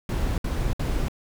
brown noise bursts, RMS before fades -25 dBFS, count 3, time 0.09-1.084 s, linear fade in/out 2 ms, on 290 ms, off 62 ms, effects none

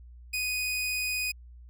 sawtooth tone, 2489 Hz, D#7, in tune, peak -25 dBFS, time 0.33-1.32 s, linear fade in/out 10 ms, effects added 60 Hz sine -46 dBFS peak until 1.69 s

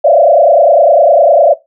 sine tone with frequency modulation, 622.3 Hz, D#5, in tune, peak -3 dBFS, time 0.04-1.54 s, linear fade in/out 10 ms, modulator 29.9 Hz, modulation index 2.4, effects noise-tail reverb RT60 0.2 s tail -18 dB re dry

